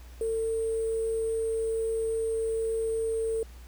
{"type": "tone with sample-and-hold", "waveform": "sine", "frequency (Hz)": 449.4, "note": "A4", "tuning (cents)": 37, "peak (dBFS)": -26, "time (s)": [0.21, 3.43], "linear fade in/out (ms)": 2, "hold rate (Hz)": 8820, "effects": ["added 60 Hz sine -44 dBFS peak until 3.67 s", "pink hiss -56 dBFS RMS until 3.67 s"]}